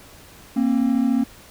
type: tone pair together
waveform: triangle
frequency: 233.1 / 267.3 Hz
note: A#3 / C4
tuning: 0 / +37 cents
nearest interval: major second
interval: 237 cents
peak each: -17 dBFS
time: 0.56-1.24 s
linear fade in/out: 10 ms
effects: tanh soft clip ceiling -7 dBFS + pink hiss -46 dBFS RMS until 1.5 s